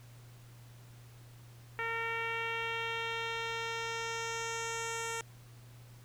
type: tone with low-pass filter sweep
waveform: 10% pulse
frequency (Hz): 457.6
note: A#4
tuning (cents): -32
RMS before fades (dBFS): -37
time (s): 1.79-5.21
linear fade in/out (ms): 0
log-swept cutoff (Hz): 2100 to 8600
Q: 2.1
effects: added 119 Hz sine -52 dBFS peak until 6.04 s + pink hiss -61 dBFS RMS until 6.04 s